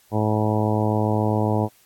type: harmonic tone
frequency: 107.3 Hz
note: A2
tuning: 43 cents flat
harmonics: 1 / 2 / 3 / 4 / 5 / 6 / 7 / 8 / 9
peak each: -22 / -25 / -27 / -28 / -29 / -30 / -30 / -31 / -32 dBFS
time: 0.11-1.69 s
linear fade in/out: 50 ms
effects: white hiss -57 dBFS RMS until 1.85 s + AAC 64 kbps